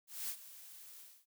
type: noise with ADSR envelope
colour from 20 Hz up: blue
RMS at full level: -39 dBFS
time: 0.07-1.26 s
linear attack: 220 ms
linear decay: 68 ms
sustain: -15 dB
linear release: 260 ms
effects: none